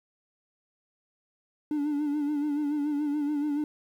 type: tone with vibrato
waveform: triangle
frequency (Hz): 293.7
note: D4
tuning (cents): 0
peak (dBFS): -23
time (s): 1.71-3.64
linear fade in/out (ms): 2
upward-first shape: sine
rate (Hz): 7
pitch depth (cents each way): 54
effects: tanh soft clip ceiling -19 dBFS + 10-bit